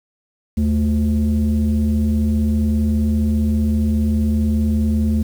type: tone pair together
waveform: sine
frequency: 77.78 / 218.3 Hz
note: D#2 / A3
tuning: 0 / -13 cents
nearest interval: octave + tritone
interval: 1787 cents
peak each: -15 dBFS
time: 0.57-5.23 s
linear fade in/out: 10 ms
effects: tanh soft clip ceiling -11 dBFS + 7-bit